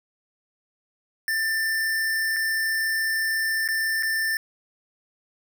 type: tone with dropouts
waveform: square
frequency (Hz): 1783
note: A6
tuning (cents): +22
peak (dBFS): -23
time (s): 1.28-4.37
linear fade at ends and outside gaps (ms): 1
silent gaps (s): 2.363-2.366 / 3.678-3.687 / 4.026-4.031
effects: none